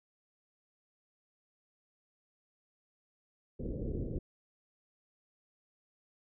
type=low-pass noise; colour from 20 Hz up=pink; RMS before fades=-37 dBFS; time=3.59-4.19 s; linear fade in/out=10 ms; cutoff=510 Hz; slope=48 dB/octave; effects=none